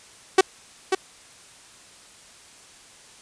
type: tone with echo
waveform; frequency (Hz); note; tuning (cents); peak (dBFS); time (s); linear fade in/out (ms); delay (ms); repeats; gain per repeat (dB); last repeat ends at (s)
sawtooth; 379.6; F#4; +44; -7; 0.38-0.41; 5; 540; 1; -7; 0.95
effects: white hiss -49 dBFS RMS until 3.21 s + resampled to 22050 Hz